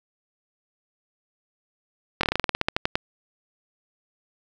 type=slowing click train; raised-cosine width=0.3 ms; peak=-5 dBFS; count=15; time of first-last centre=2.21-2.955 s; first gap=23 ms; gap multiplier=1.12; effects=7-bit